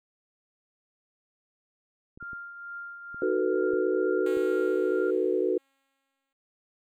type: clicks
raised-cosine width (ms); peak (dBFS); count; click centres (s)
3; -35; 6; 2.175 / 2.227 / 2.332 / 3.145 / 3.735 / 4.371
type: tone with tremolo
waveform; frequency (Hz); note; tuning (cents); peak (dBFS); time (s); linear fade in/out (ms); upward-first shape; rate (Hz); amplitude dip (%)
sine; 1396.9; F6; 0; -35; 2.2-5.11; 10; triangle; 2.2; 55
type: chord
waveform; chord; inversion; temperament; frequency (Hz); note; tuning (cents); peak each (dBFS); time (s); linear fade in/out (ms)
sine; B dominant seventh; first; just; 308.7 / 370.4 / 444.5 / 493.9; D#4 / F#4 / A4 / B4; -14 / +2 / +18 / 0; -32 / -26 / -29 / -30; 3.22-5.58; 2
type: tone with exponential decay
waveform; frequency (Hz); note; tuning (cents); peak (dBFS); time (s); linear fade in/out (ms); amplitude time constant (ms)
5% pulse; 272.1; C#4; -32; -31; 4.26-6.33; 2; 450
effects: none